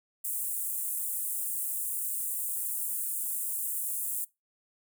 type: high-pass noise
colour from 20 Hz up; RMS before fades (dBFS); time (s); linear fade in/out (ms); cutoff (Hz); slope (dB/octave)
pink; -33; 0.24-4.25; 10; 8300; 48
effects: noise-tail reverb RT60 0.2 s tail -21 dB re dry